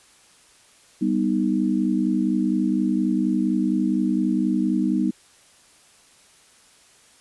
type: chord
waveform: sine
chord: G augmented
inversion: none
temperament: equal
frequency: 196 / 246.9 / 311.1 Hz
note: G3 / B3 / D#4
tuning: 0 / 0 / 0 cents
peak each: -23 dBFS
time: 1.01-5.11 s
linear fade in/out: 10 ms
effects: white hiss -54 dBFS RMS until 7.2 s + resampled to 24000 Hz